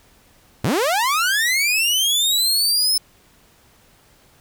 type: linear sweep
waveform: sawtooth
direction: up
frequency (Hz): 86.7 to 5274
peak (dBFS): -13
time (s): 0.64-2.98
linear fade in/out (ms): 5
effects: pink hiss -54 dBFS RMS until 4.4 s